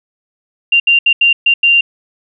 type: tone bursts at uneven times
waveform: sine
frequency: 2779 Hz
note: F7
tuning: 9 cents flat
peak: -6 dBFS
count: 6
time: 0.72-0.8 / 0.87-0.99 / 1.06-1.13 / 1.21-1.33 / 1.46-1.54 / 1.63-1.81 s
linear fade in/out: 5 ms
effects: none